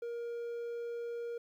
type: tone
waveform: triangle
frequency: 471.1 Hz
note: A#4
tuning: 18 cents sharp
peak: -35 dBFS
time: 0.02-1.38 s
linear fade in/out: 5 ms
effects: 12-bit